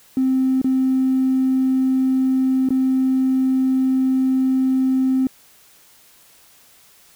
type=tone with dropouts; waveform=triangle; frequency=261.6 Hz; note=C4; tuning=in tune; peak=-11 dBFS; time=0.17-5.27 s; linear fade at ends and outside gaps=2 ms; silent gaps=0.616-0.644 / 2.689-2.705 s; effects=tanh soft clip ceiling -12 dBFS + white hiss -51 dBFS RMS until 7.15 s